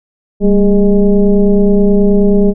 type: tone with frequency modulation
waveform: sine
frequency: 196.3 Hz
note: G3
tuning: 3 cents sharp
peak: -5 dBFS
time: 0.4-2.54 s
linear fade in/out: 50 ms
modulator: 211 Hz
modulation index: 1.2
effects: none